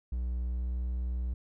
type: tone with pitch glide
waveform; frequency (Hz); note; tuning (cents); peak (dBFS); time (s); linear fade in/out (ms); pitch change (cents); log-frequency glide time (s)
triangle; 61 to 61.53; B1 to B1; -21 to -6; -28; 0.12-1.34; 5; +15; 0.48-0.67
effects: none